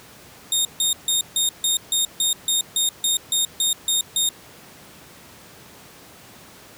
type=tone bursts; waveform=20% pulse; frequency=3688 Hz; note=A#7; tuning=19 cents flat; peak=-12 dBFS; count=14; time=0.52-4.29 s; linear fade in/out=2 ms; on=130 ms; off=150 ms; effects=pink hiss -45 dBFS RMS until 6.77 s + high-pass 100 Hz 12 dB/octave